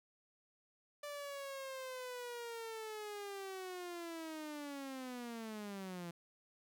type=linear sweep; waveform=sawtooth; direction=down; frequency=587.3 to 168.2 Hz; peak=-40 dBFS; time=1.03-6.11 s; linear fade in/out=5 ms; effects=none